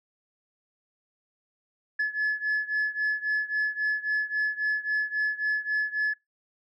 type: beating tone pair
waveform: sine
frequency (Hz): 1712 / 1715.7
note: A6 / A6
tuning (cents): -48 / -44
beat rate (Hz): 3.7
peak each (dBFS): -25 / -27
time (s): 1.99-6.14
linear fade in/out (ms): 10
effects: noise-tail reverb RT60 0.2 s tail -24 dB re dry + tanh soft clip ceiling -21 dBFS